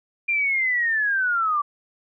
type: linear sweep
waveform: sine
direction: down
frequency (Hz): 2400 to 1148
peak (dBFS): -19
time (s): 0.28-1.62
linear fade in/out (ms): 10
effects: none